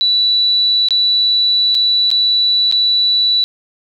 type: tone with dropouts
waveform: sine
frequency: 3951 Hz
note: B7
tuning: in tune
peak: -10 dBFS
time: 0.01-3.44 s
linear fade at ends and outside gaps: 0 ms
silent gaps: 0.886-0.907 / 1.746-1.751 / 2.104-2.114 / 2.714-2.724 s
effects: 8-bit